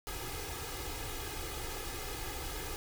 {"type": "noise with comb filter", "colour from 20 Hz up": "pink", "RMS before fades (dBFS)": -40, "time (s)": [0.07, 2.76], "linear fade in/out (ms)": 0, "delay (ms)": 2.4, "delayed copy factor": 0.85, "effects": []}